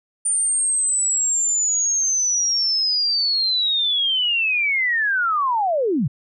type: linear sweep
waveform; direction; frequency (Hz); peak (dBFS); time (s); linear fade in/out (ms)
sine; down; 9090 to 112.1; -17; 0.25-6.08; 10
effects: none